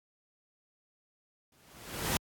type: noise with exponential growth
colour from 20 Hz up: pink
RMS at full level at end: -27 dBFS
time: 1.52-2.17 s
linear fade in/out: 2 ms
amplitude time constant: 140 ms
effects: high-pass 60 Hz 12 dB/octave + AAC 64 kbps